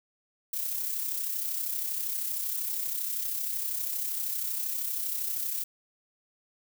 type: noise with amplitude modulation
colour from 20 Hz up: violet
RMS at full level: -30 dBFS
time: 0.53-5.64 s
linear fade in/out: 5 ms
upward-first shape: sine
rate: 32.7 Hz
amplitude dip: 45%
effects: none